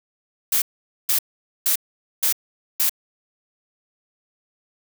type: noise bursts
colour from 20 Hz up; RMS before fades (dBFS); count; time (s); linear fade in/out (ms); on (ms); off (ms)
blue; -19; 5; 0.52-2.895; 5; 99; 470
effects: none